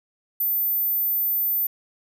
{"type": "tone", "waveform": "sine", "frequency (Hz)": 14080, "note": "A9", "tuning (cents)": 0, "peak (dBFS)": -20, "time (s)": [0.4, 1.67], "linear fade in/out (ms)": 5, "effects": []}